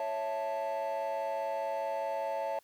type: chord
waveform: triangle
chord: A major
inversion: first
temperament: equal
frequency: 554.4 / 659.3 / 880 Hz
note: C#5 / E5 / A5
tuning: 0 / 0 / 0 cents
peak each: -33 dBFS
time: 0-2.59 s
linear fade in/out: 2 ms
effects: tanh soft clip ceiling -26 dBFS + white hiss -67 dBFS RMS until 2.63 s